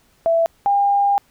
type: tone pair in turn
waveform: sine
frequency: 664 / 804.2 Hz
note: E5 / G5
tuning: +12 / +44 cents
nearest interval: minor third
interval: 332 cents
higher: second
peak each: -13 dBFS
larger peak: neither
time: 0.26-0.46 / 0.66-1.18 s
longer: second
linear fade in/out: 0 ms
effects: pink hiss -58 dBFS RMS until 1.3 s